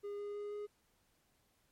triangle tone with pitch steps, 407.9 / 410.3 / 412.6 / 415 Hz, G#4 / G#4 / G#4 / G#4, -31 / -21 / -11 / -1 cents, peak -38 dBFS, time 0.03-0.67 s, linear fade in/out 20 ms, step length 160 ms, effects pink hiss -75 dBFS RMS until 1.71 s + MP3 64 kbps

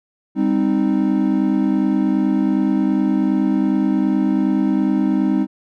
triangle chord, C minor, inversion second, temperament equal with one note detuned, 198.96 / 261.6 / 311.1 Hz, G3 / C4 / Eb4, +26 / 0 / 0 cents, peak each -17 dBFS, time 0.35-5.47 s, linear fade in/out 50 ms, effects none

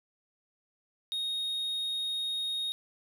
triangle tone, 3729 Hz, A#7, in tune, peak -29 dBFS, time 1.12-2.72 s, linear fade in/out 0 ms, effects none

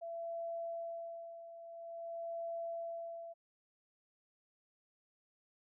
sine tone with tremolo, 672 Hz, E5, 33 cents sharp, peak -38 dBFS, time 0.01-3.34 s, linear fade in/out 20 ms, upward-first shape sine, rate 0.49 Hz, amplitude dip 70%, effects none

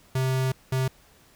square tone bursts at uneven times, 130.81 Hz, C3, in tune, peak -23 dBFS, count 2, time 0.15-0.52 / 0.72-0.88 s, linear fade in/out 5 ms, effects pink hiss -57 dBFS RMS until 1.35 s

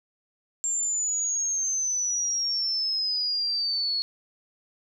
sine exponential sweep, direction down, 7400 to 4343 Hz, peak -24 dBFS, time 0.64-4.02 s, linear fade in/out 0 ms, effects 10-bit

